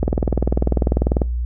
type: click train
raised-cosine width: 2 ms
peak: -4 dBFS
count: 25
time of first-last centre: 0.03-1.218 s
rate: 20.2 Hz
effects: noise-tail reverb RT60 0.3 s tail -24 dB re dry + added 60 Hz sine -19 dBFS peak until 1.45 s